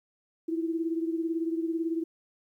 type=beating tone pair; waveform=sine; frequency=326.5 / 344.5 Hz; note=E4 / F4; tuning=-17 / -24 cents; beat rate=18 Hz; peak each=-28 / -34 dBFS; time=0.48-2.04 s; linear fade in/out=10 ms; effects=11-bit